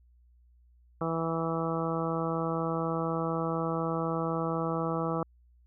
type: harmonic tone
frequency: 164.1 Hz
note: E3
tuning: 8 cents flat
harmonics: 1 / 2 / 3 / 4 / 5 / 6 / 7 / 8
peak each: -33 / -35 / -34 / -38 / -39 / -43 / -37 / -39 dBFS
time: 1.01-5.23 s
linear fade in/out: 2 ms
effects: added 60 Hz sine -58 dBFS peak until 5.66 s